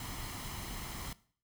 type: noise with comb filter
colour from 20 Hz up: pink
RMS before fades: -42 dBFS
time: 0-1.13 s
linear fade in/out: 2 ms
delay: 0.97 ms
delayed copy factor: +0.5
effects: noise-tail reverb RT60 0.5 s tail -19 dB re dry